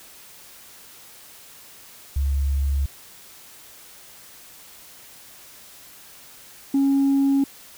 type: tone pair in turn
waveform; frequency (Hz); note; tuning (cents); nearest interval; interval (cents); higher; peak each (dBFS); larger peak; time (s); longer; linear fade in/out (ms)
sine; 69.6 / 275.3; C#2 / C#4; +8 / -12; 2 octaves; 2380; second; -18 / -14; second; 2.16-2.86 / 6.74-7.44; neither; 5
effects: tanh soft clip ceiling -14 dBFS + white hiss -46 dBFS RMS until 7.77 s